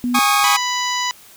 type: tone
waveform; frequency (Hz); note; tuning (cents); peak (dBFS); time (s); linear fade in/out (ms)
sine; 245.1; B3; -13; -17; 0.04-0.19; 0
type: chord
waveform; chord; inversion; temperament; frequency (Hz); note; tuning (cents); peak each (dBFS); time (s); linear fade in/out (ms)
sawtooth; Ab suspended fourth; none; equal with one note detuned; 817.3 / 1108.7 / 1244.5; Ab5 / Db6 / Eb6; -28 / 0 / 0; -14; 0.14-0.57; 10
type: harmonic tone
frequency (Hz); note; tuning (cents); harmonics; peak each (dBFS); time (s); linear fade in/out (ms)
990; B5; +4; 1 / 2 / 3 / 4 / 5 / 6 / 7; -22 / -25 / -27 / -28 / -29 / -30 / -30; 0.44-1.11; 0
effects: white hiss -45 dBFS RMS until 1.36 s